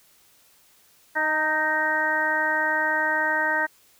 harmonic tone with a mistuned harmonic, 311.1 Hz, D#4, in tune, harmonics 1 / 2 / 3 / 4 / 5 / 6, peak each -36 / -30 / -27 / -36 / -25 / -25 dBFS, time 1.15-3.67 s, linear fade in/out 20 ms, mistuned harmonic 3, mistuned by -19 cents, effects white hiss -58 dBFS RMS until 3.99 s

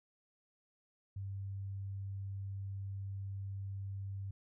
sine tone, 98 Hz, G2, in tune, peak -39 dBFS, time 1.16-4.31 s, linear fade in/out 5 ms, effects none

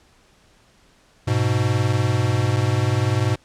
square tone pair together, 103.02 / 123.47 Hz, G#2 / B2, -13 / 0 cents, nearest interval minor third, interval 313 cents, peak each -21 dBFS, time 1.27-3.36 s, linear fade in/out 10 ms, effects pink hiss -56 dBFS RMS until 3.44 s + low-pass 8000 Hz 12 dB/octave

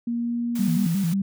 sine tone with pitch glide, 235.7 to 237.1 Hz, A#3 to A#3, +19 to +30 cents, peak -23 dBFS, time 0.07-0.87 s, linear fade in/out 5 ms, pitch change +11 cents, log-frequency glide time 0.19-0.34 s
white high-pass noise, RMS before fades -39 dBFS, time 0.55-1.14 s, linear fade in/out 5 ms, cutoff 200 Hz, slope 12 dB/octave
sine tone with vibrato, 180.9 Hz, F#3, 39 cents flat, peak -20 dBFS, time 0.59-1.22 s, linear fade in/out 5 ms, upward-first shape square, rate 5.6 Hz, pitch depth 140 cents each way
effects none

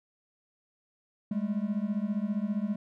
triangle beating tone pair, 199.8 / 214.8 Hz, G3 / A3, +33 / -41 cents, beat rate 15 Hz, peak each -29 dBFS, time 1.31-2.76 s, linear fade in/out 5 ms, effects none

